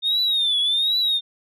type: tone with vibrato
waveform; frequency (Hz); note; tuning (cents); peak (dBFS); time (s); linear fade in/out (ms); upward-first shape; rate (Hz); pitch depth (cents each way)
sine; 3651; A#7; -37; -16; 0.02-1.21; 50; triangle; 1.3; 150
effects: tanh soft clip ceiling -15 dBFS